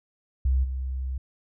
sine tone with level steps, 65.1 Hz, C2, 8 cents flat, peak -19 / -27 dBFS, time 0.45-1.18 s, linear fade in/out 5 ms, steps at 0.63 s, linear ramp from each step 20 ms, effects none

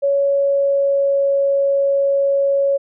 sine tone with pitch glide, 559 to 555.5 Hz, C#5 to C#5, +14 to +4 cents, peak -13 dBFS, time 0.02-2.78 s, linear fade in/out 20 ms, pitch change -10 cents, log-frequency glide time 0.19-1.29 s, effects none

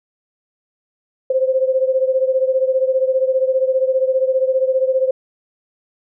sine beating tone pair, 519 / 534 Hz, C5 / C5, -14 / +35 cents, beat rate 15 Hz, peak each -15 / -19 dBFS, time 1.3-5.11 s, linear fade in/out 5 ms, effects none

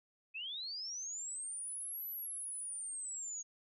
sine linear two-way sweep, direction up then down, 2489 to 12000 to 6570 Hz, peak -40 dBFS, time 0.34-3.43 s, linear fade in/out 20 ms, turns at 2.07 s, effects none

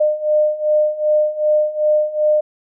sine beating tone pair, 605 / 607.6 Hz, D#5 / D#5, -49 / -41 cents, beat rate 2.6 Hz, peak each -18 / -15 dBFS, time 0-2.41 s, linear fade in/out 10 ms, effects none

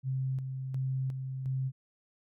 sine tone with tremolo, 131.9 Hz, C3, 14 cents sharp, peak -29 dBFS, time 0.03-1.72 s, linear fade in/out 50 ms, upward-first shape square, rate 1.4 Hz, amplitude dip 45%, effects none

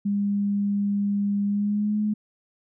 sine tone with pitch glide, 202.2 to 211.3 Hz, G#3 to G#3, -46 to +30 cents, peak -21 dBFS, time 0.05-2.14 s, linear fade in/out 10 ms, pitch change +76 cents, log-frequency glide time 1.46-1.99 s, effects none

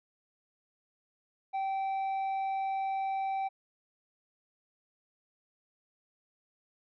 sine tone with tanh clipping, 775 Hz, G5, 20 cents flat, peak -31 dBFS, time 1.53-3.49 s, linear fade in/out 20 ms, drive 5 dB, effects none

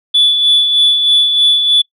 sine tone with tremolo, 3454 Hz, A7, 33 cents flat, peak -4 dBFS, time 0.14-1.82 s, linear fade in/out 10 ms, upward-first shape sine, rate 3.2 Hz, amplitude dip 50%, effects noise-tail reverb RT60 0.1 s tail -24 dB re dry + tanh soft clip ceiling -3 dBFS

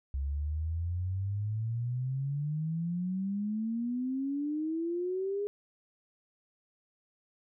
sine exponential sweep, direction up, 67 to 414.5 Hz, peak -30 dBFS, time 0.14-5.47 s, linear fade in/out 0 ms, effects none

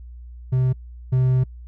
triangle tone pair in turn, 128.6 / 128.6 Hz, C3 / C3, -30 / -30 cents, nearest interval unison, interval 0 cents, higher neither, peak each -14 / -13 dBFS, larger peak second, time 0.52-0.73 / 1.12-1.44 s, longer second, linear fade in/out 10 ms, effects noise-tail reverb RT60 0.1 s tail -26 dB re dry + added 60 Hz sine -36 dBFS peak until 1.67 s

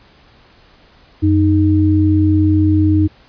sine tone pair together, 92.1 / 309.8 Hz, F#2 / D#4, -7 / -7 cents, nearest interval octave + major sixth, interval 2100 cents, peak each -12 dBFS, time 1.22-3.08 s, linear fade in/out 20 ms, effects pink hiss -48 dBFS RMS until 3.28 s + resampled to 11025 Hz

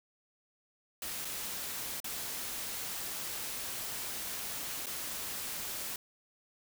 white noise with dropouts, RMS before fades -39 dBFS, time 1.02-5.96 s, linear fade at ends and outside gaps 2 ms, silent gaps 1.248-1.252 / 2.002-2.043 / 4.86-4.867 s, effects none

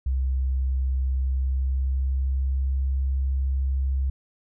sine tone with pitch glide, 65.41 to 66.78 Hz, C2 to C2, 0 to +36 cents, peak -21 dBFS, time 0.06-4.1 s, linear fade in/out 5 ms, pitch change +36 cents, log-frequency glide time 1.09-2.82 s, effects none

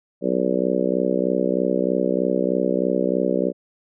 harmonic tone, 63.2 Hz, B1, 41 cents sharp, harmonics 3 / 4 / 5 / 6 / 7 / 8 / 9, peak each -26 / -26 / -26 / -26 / -26 / -26 / -26 dBFS, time 0.21-3.53 s, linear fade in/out 50 ms, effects none

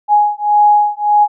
sine beating tone pair, 832 / 833.7 Hz, G#5 / G#5, +3 / +6 cents, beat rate 1.7 Hz, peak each -11 dBFS, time 0.08-1.28 s, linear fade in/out 50 ms, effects none

